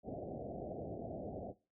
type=low-pass noise; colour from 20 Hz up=white; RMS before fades=-44 dBFS; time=0.03-1.54 s; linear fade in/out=50 ms; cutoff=730 Hz; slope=96 dB/octave; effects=noise-tail reverb RT60 0.3 s tail -19 dB re dry + high-pass 60 Hz 12 dB/octave